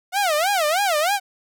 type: tone with vibrato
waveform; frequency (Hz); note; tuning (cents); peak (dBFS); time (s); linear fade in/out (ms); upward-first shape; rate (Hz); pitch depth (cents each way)
sawtooth; 698.5; F5; 0; -14; 0.12-1.2; 50; sine; 3.2; 280
effects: none